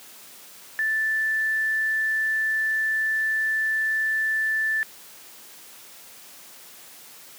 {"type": "tone", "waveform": "sine", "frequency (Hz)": 1760, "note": "A6", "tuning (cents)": 0, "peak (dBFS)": -21, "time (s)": [0.79, 4.83], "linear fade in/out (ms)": 0, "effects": ["white hiss -46 dBFS RMS until 7.38 s", "high-pass 150 Hz 12 dB/octave"]}